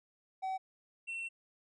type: tone pair in turn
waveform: triangle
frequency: 760 / 2708 Hz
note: F#5 / E7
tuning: +46 / +46 cents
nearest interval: octave + minor seventh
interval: 2200 cents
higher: second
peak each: -32 / -36 dBFS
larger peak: first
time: 0.42-0.58 / 1.07-1.29 s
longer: second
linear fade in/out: 20 ms
effects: resampled to 24000 Hz